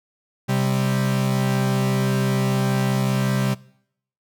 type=tone pair together; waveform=45% pulse; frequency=130.81 / 196 Hz; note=C3 / G3; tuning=0 / 0 cents; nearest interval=perfect fifth; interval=700 cents; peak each=-20 / -23 dBFS; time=0.48-3.55 s; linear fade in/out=20 ms; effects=noise-tail reverb RT60 0.7 s tail -22 dB re dry